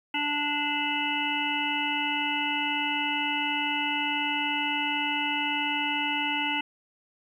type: harmonic tone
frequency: 293.1 Hz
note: D4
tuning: 3 cents flat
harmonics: 1 / 3 / 5 / 7 / 9 / 10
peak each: -34 / -31 / -37 / -33 / -31 / -32 dBFS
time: 0.14-6.61 s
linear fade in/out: 5 ms
effects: 10-bit